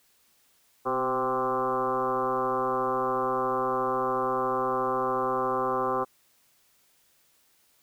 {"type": "tone with frequency modulation", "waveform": "sine", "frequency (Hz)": 779, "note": "G5", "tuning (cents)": -11, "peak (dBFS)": -24, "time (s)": [0.85, 6.05], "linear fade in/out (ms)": 20, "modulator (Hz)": 131, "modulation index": 3.6, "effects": ["white hiss -65 dBFS RMS until 7.82 s"]}